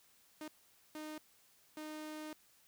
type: tone bursts at uneven times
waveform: sawtooth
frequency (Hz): 307.5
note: D#4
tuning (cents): -20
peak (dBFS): -40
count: 3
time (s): 0.41-0.48 / 0.95-1.18 / 1.77-2.33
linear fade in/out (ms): 2
effects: white hiss -68 dBFS RMS until 2.67 s